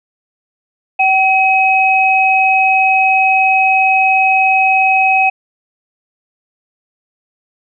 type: tone pair together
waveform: sine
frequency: 763.1 / 2543 Hz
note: G5 / D#7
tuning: -47 / +37 cents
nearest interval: octave + major sixth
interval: 2084 cents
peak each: -11 dBFS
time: 0.99-5.3 s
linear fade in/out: 10 ms
effects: none